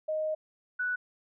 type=tone pair in turn; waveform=sine; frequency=622.3 / 1480.1 Hz; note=D#5 / F#6; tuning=0 / 0 cents; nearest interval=octave + minor third; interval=1500 cents; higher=second; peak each=-28 / -28 dBFS; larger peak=neither; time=0.08-0.35 / 0.79-0.96 s; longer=first; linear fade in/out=10 ms; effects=none